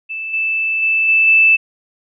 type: tone with level steps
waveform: sine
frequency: 2637 Hz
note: E7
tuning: in tune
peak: -22 / -15 / -12 / -9 / -7 dBFS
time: 0.09-1.57 s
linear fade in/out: 20 ms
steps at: 0.33 / 0.82 / 1.08 / 1.27 s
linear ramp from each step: 10 ms
effects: none